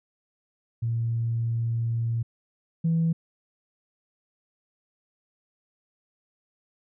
sine tone pair in turn, 115.7 / 164.51 Hz, A#2 / E3, -13 / -3 cents, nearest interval tritone, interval 610 cents, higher second, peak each -23 / -19 dBFS, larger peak second, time 0.82-2.23 / 2.84-3.13 s, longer first, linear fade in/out 10 ms, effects tanh soft clip ceiling -17 dBFS

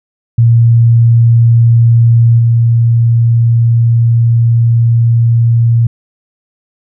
sine tone with level steps, 116.54 Hz, A#2, in tune, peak -3 / -5 dBFS, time 0.38-5.87 s, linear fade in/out 5 ms, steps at 2.38 s, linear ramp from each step 20 ms, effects none

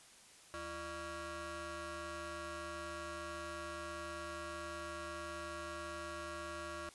20% pulse ring-modulated tone, 261.6 Hz, C4, in tune, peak -35 dBFS, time 0.54-6.89 s, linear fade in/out 0 ms, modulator 863 Hz, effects white hiss -60 dBFS RMS until 6.94 s + resampled to 24000 Hz

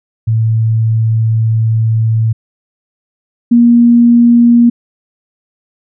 sine tone pair in turn, 111.9 / 237.1 Hz, A2 / A#3, +30 / +30 cents, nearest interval octave + minor second, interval 1300 cents, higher second, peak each -8 / -3 dBFS, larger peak second, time 0.27-2.33 / 3.51-4.7 s, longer first, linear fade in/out 10 ms, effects none

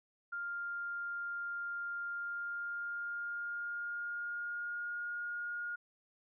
sine tone with pitch glide, 1400 to 1426.9 Hz, F6 to F6, +4 to +37 cents, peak -37 dBFS, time 0.32-5.76 s, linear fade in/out 10 ms, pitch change +33 cents, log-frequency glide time 2.09-5.04 s, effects none

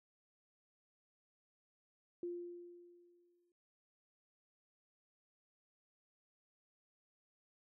sine tone with exponential decay, 349.2 Hz, F4, in tune, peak -38 dBFS, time 2.23-3.52 s, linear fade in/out 2 ms, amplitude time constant 280 ms, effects none

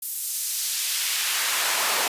pink noise with high-pass filter sweep, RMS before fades -25 dBFS, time 0.02-2.08 s, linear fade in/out 5 ms, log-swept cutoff 11000 to 620 Hz, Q 0.78, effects resampled to 32000 Hz

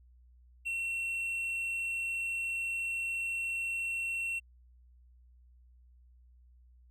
triangle tone with hard clipping, 2717 Hz, F7, 48 cents flat, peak -33 dBFS, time 0.65-4.4 s, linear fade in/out 20 ms, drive 6 dB, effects added 61 Hz sine -57 dBFS peak until 6.9 s

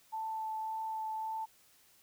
sine tone with vibrato, 880 Hz, A5, in tune, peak -35 dBFS, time 0.12-1.46 s, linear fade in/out 20 ms, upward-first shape sine, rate 1.8 Hz, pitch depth 9 cents each way, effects white hiss -65 dBFS RMS until 2.02 s

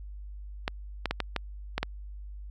clicks, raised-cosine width 0.3 ms, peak -12 dBFS, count 7, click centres 0.679 / 1.057 / 1.11 / 1.203 / 1.363 / 1.78 / 1.83 s, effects added 50 Hz sine -39 dBFS peak until 2.5 s

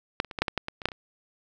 clicks, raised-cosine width 0.3 ms, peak -7 / -26 / -22 / -15 / -6 / -11 / -10 / -16 / -22 / -6 / -19 / -24 dBFS, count 12, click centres 0.201 / 0.247 / 0.312 / 0.388 / 0.42 / 0.482 / 0.577 / 0.684 / 0.818 / 0.856 / 0.887 / 0.918 s, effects none

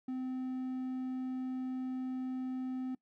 triangle tone, 257.4 Hz, C4, 28 cents flat, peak -33 dBFS, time 0.08-2.95 s, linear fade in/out 5 ms, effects noise-tail reverb RT60 0.1 s tail -23 dB re dry

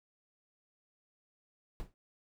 brown noise with exponential decay, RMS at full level -37 dBFS, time 1.8-1.94 s, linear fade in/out 0 ms, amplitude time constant 29 ms, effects none

